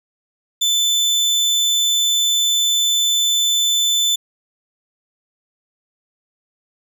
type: tone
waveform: 30% pulse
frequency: 3520 Hz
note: A7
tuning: in tune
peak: -12 dBFS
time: 0.61-4.16 s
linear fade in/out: 10 ms
effects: none